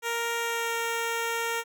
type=tone with pitch glide; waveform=10% pulse; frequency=466.2 to 462.2 Hz; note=A#4 to A#4; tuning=0 to -15 cents; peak=-19 dBFS; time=0.02-1.64 s; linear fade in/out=50 ms; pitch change=-15 cents; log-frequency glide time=0.38-0.74 s; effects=none